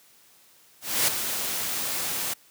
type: noise with ADSR envelope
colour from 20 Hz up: white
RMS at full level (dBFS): -21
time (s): 0.81-2.34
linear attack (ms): 270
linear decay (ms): 5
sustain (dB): -8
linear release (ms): 10
effects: white hiss -57 dBFS RMS until 2.5 s + high-pass 100 Hz 12 dB/octave